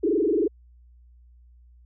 sine tone with frequency modulation, 372.7 Hz, F#4, 13 cents sharp, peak -19 dBFS, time 0.03-0.48 s, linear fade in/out 10 ms, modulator 22.6 Hz, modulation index 3, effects added 60 Hz sine -50 dBFS peak until 1.85 s

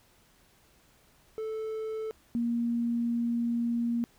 triangle / sine tone pair in turn, 438.6 / 235.4 Hz, A4 / A#3, -6 / +17 cents, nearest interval major seventh, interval 1077 cents, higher first, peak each -30 / -26 dBFS, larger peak second, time 1.38-2.11 / 2.35-4.04 s, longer second, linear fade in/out 0 ms, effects pink hiss -63 dBFS RMS until 4.18 s

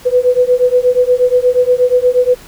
sine beating tone pair, 493.9 / 502.3 Hz, B4 / B4, 0 / +29 cents, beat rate 8.4 Hz, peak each -11 dBFS, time 0.05-2.35 s, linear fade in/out 20 ms, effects pink hiss -38 dBFS RMS until 2.47 s

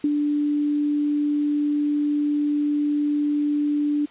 sine tone with ADSR envelope, 293.7 Hz, D4, in tune, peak -16 dBFS, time 0.04-4.06 s, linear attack 3 ms, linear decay 40 ms, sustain -3 dB, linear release 12 ms, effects white hiss -48 dBFS RMS until 4.1 s + resampled to 8000 Hz

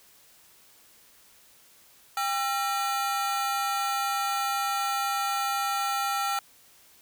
40% pulse ring-modulated tone, 1075 Hz, C6, 47 cents sharp, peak -22 dBFS, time 2.17-6.39 s, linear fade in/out 2 ms, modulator 276 Hz, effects white hiss -57 dBFS RMS until 7.01 s

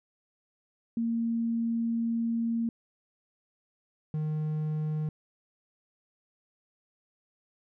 sine / triangle tone pair in turn, 230.6 / 153.91 Hz, A#3 / D#3, -19 / -18 cents, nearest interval perfect fifth, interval 699 cents, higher first, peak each -26 dBFS, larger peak neither, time 0.97-2.69 / 4.14-5.09 s, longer first, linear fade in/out 2 ms, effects none

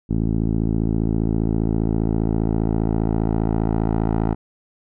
10% pulse tone with low-pass filter sweep, 55 Hz, A1, in tune, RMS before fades -20 dBFS, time 0.09-4.35 s, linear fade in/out 20 ms, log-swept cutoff 280 to 870 Hz, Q 1, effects none

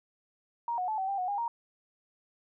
sine tone with pitch steps, 940 / 730 / 867 / 764 / 791 / 732 / 811 / 935 Hz, A#5 / F#5 / A5 / G5 / G5 / F#5 / G#5 / A#5, +14 / -24 / -26 / -45 / +15 / -19 / -41 / +5 cents, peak -29 dBFS, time 0.68-1.48 s, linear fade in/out 2 ms, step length 100 ms, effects none

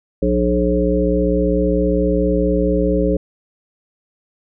harmonic tone with a mistuned harmonic, 59.9 Hz, A#1, 48 cents sharp, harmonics 1 / 3 / 5 / 7 / 9, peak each -20 / -20 / -20 / -20 / -20 dBFS, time 0.22-3.17 s, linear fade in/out 5 ms, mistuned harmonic 7, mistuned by +19 cents, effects none

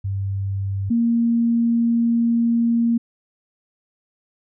sine tone pair in turn, 98 / 233.1 Hz, G2 / A#3, 0 / 0 cents, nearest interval octave + minor third, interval 1500 cents, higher second, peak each -21 / -15 dBFS, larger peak second, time 0.04-0.9 / 0.9-2.98 s, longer second, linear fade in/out 10 ms, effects none

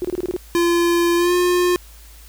sine tone bursts, 360 Hz, F#4, 47 cents flat, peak -19 dBFS, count 7, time 0.02-0.364 s, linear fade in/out 0 ms, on 26 ms, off 27 ms
square tone with pitch glide, 343.4 to 356.3 Hz, F4 to F4, -29 to +35 cents, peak -15 dBFS, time 0.55-1.76 s, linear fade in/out 0 ms, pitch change +64 cents, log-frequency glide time 1.16-1.34 s
effects added 54 Hz sine -41 dBFS peak until 2.28 s + white hiss -47 dBFS RMS until 2.28 s

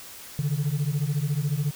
sine beating tone pair, 138.59 / 152.59 Hz, C#3 / D#3, 0 / -33 cents, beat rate 14 Hz, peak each -24 dBFS, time 0.39-1.71 s, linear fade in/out 0 ms, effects tanh soft clip ceiling -20 dBFS + white hiss -43 dBFS RMS until 1.75 s

